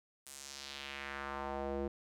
square tone with band-pass filter sweep, 69.3 Hz, C#2, in tune, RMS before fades -42 dBFS, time 0.26-1.88 s, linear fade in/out 5 ms, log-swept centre 9600 to 390 Hz, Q 1.7, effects none

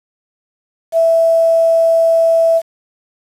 sine tone with quantisation, 659.3 Hz, E5, in tune, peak -8 dBFS, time 0.92-2.62 s, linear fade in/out 50 ms, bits 6, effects resampled to 32000 Hz

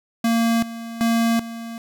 square tone with tremolo, 230 Hz, A#3, 23 cents flat, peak -17 dBFS, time 0.24-1.78 s, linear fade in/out 5 ms, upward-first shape square, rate 1.3 Hz, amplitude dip 80%, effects none

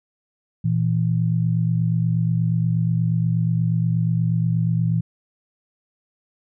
sine tone pair together, 116.74 / 165.1 Hz, A#2 / E3, +3 / +3 cents, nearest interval tritone, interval 600 cents, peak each -20 dBFS, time 0.64-5.01 s, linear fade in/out 10 ms, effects none

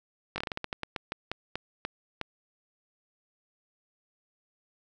slowing click train, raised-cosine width 0.3 ms, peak -16 dBFS, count 16, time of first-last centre 0.36-2.213 s, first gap 20 ms, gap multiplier 1.23, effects none

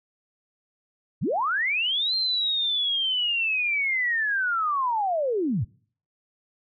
sine linear two-way sweep, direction up then down, 80.7 to 4186 to 80.7 Hz, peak -22 dBFS, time 1.21-5.65 s, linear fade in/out 20 ms, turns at 2.15 s, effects noise-tail reverb RT60 0.5 s tail -24 dB re dry

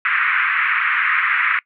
white band-pass noise, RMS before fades -18 dBFS, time 0.05-1.59 s, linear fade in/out 2 ms, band 1200 to 2300 Hz, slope 48 dB/octave, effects noise-tail reverb RT60 0.1 s tail -22 dB re dry

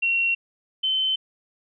sine tone pair in turn, 2735 / 3070 Hz, F7 / G7, -37 / -37 cents, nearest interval major second, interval 200 cents, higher second, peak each -19 / -20 dBFS, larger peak first, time 0.02-0.35 / 0.83-1.16 s, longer neither, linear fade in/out 10 ms, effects none

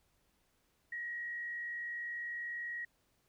sine tone with frequency modulation, 1900 Hz, A#6, 33 cents sharp, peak -38 dBFS, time 0.92-2.85 s, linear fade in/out 5 ms, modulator 60.5 Hz, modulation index 0.44, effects pink hiss -75 dBFS RMS until 3.28 s

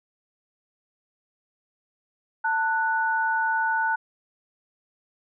sine tone pair together, 891.6 / 1477 Hz, A5 / F#6, +23 / -3 cents, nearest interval major sixth, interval 874 cents, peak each -24 dBFS, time 2.44-3.96 s, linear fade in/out 10 ms, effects none

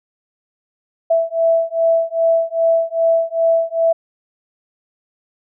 sine beating tone pair, 659.3 / 661.8 Hz, E5 / E5, 0 / +7 cents, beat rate 2.5 Hz, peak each -16 dBFS, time 1.1-3.93 s, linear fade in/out 10 ms, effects none

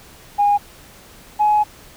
sine tone pair in turn, 818 / 842 Hz, G#5 / G#5, -26 / +24 cents, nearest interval minor second, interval 50 cents, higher second, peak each -11 dBFS, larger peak neither, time 0.38-0.58 / 1.39-1.64 s, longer second, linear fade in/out 20 ms, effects tanh soft clip ceiling -7 dBFS + pink hiss -44 dBFS RMS until 1.96 s

